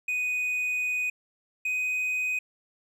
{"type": "tone pair in turn", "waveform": "triangle", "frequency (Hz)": [2489, 2503], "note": ["D#7", "D#7"], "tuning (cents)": [0, 10], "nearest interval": "unison", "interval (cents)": 10, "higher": "second", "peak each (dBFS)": -24, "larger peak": "neither", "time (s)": [[0.08, 1.1], [1.65, 2.39]], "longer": "first", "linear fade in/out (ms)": 5, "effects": []}